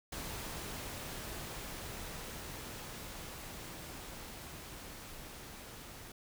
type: noise with level ramp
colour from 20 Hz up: pink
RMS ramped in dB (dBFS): -42 to -50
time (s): 0.12-6.12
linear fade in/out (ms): 5
effects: none